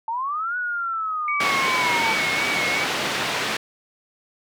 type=linear two-way sweep; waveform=sine; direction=up then down; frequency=880 to 1480 to 880 Hz; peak=-23 dBFS; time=0.08-2.13 s; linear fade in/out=2 ms; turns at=0.57 s
type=tone with vibrato; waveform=sine; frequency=2219 Hz; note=C#7; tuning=1 cent sharp; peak=-23 dBFS; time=1.28-2.84 s; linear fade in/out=2 ms; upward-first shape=sine; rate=2.7 Hz; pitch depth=46 cents each way
type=band-pass noise; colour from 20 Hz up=white; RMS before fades=-25 dBFS; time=1.4-3.57 s; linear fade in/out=5 ms; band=150 to 3000 Hz; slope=12 dB/octave
effects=none